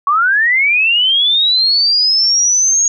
sine linear sweep, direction up, 1102 to 6645 Hz, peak -9 dBFS, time 0.07-2.88 s, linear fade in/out 2 ms, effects none

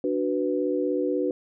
sine chord, B minor, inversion first, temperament equal, 293.7 / 370 / 493.9 Hz, D4 / F#4 / B4, 0 / 0 / 0 cents, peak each -27 dBFS, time 0.04-1.31 s, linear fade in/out 2 ms, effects none

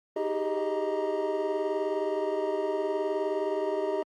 triangle tone cluster, 314.7 / 388.4 / 407.7 / 622 / 940 Hz, D#4 / G4 / G#4 / D#5 / A#5, +20 / -16 / -32 / -1 / +14 cents, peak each -36 / -29 / -31 / -30 / -36 dBFS, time 0.16-4.03 s, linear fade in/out 5 ms, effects Opus 24 kbps

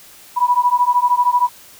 sine beating tone pair, 974 / 987 Hz, B5 / B5, -24 / -1 cents, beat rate 13 Hz, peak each -15 dBFS, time 0.36-1.49 s, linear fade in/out 20 ms, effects white hiss -43 dBFS RMS until 1.79 s

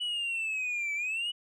sine linear two-way sweep, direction down then up, 2960 to 2291 to 2960 Hz, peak -27 dBFS, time 0-1.32 s, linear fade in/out 20 ms, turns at 0.94 s, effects tanh soft clip ceiling -29 dBFS

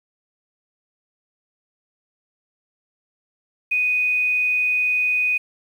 sine tone, 2489 Hz, D#7, in tune, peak -17 dBFS, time 3.71-5.38 s, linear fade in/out 10 ms, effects 8-bit

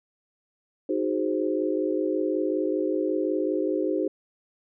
sine chord, Ab dominant seventh, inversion second, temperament equal, 311.1 / 370 / 415.3 / 523.3 Hz, Eb4 / Gb4 / Ab4 / C5, 0 / 0 / 0 / 0 cents, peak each -27 / -28 / -30 / -30 dBFS, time 0.89-4.08 s, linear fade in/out 5 ms, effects none

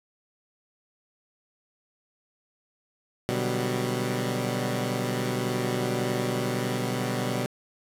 15% pulse chord, G major seventh, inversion first, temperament equal, 123.47 / 146.83 / 185 / 196 Hz, B2 / D3 / F#3 / G3, 0 / 0 / 0 / 0 cents, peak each -22 / -28 / -28 / -26 dBFS, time 3.29-7.46 s, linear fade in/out 0 ms, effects resampled to 32000 Hz + 8-bit

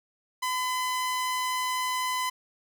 sawtooth tone, 1012 Hz, B5, 42 cents sharp, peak -23 dBFS, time 0.42-2.3 s, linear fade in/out 10 ms, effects none

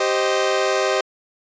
sawtooth chord, C minor, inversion second, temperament equal with one note detuned, 389.1 / 523.3 / 622.3 Hz, G4 / C5 / Eb5, -13 / 0 / 0 cents, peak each -18 dBFS, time 0-1.01 s, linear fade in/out 5 ms, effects resampled to 16000 Hz

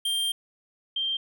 square / sine tone pair in turn, 3180 / 3165 Hz, G7 / G7, +24 / +16 cents, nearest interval unison, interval 8 cents, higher first, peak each -25 dBFS, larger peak neither, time 0.05-0.32 / 0.96-1.17 s, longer first, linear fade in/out 5 ms, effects none

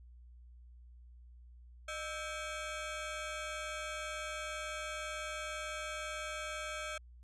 20% pulse ring-modulated tone, 964 Hz, B5, 42 cents flat, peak -31 dBFS, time 1.88-6.98 s, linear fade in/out 5 ms, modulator 351 Hz, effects added 60 Hz sine -53 dBFS peak until 7.23 s + resampled to 24000 Hz

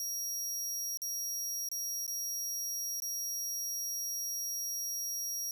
sawtooth tone with dropouts, 5660 Hz, F8, 22 cents sharp, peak -32 dBFS, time 0-5.51 s, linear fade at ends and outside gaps 1 ms, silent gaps 0.973-1.018 / 1.688-1.715 / 2.065-2.078 / 3.001-3.021 s, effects none

